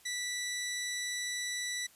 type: tone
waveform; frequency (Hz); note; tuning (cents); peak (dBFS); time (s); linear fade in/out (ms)
15% pulse; 1966; B6; -8; -28; 0.05-1.87; 10
effects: white hiss -61 dBFS RMS until 1.95 s + resampled to 32000 Hz